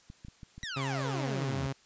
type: clicks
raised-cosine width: 5 ms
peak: -33 dBFS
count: 6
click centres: 0.101 / 0.249 / 0.284 / 0.432 / 0.58 / 0.635 s
type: exponential sweep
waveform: 20% pulse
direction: down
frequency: 1975.5 to 69.3 Hz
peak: -31 dBFS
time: 0.63-1.67 s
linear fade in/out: 0 ms
type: tone with vibrato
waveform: sawtooth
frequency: 135.5 Hz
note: C#3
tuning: 39 cents flat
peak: -28 dBFS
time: 0.76-1.73 s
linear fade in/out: 10 ms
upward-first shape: triangle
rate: 11 Hz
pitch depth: 9 cents each way
effects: white hiss -62 dBFS RMS until 1.85 s + resampled to 16000 Hz